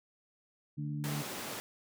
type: harmonic tone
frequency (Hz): 73.42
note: D2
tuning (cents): 0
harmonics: 2 / 3 / 4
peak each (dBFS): -35 / -44 / -43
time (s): 0.77-1.23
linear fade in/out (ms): 20
type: high-pass noise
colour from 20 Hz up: pink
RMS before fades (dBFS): -41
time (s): 1.04-1.6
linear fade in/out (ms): 0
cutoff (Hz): 210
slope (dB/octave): 12
effects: none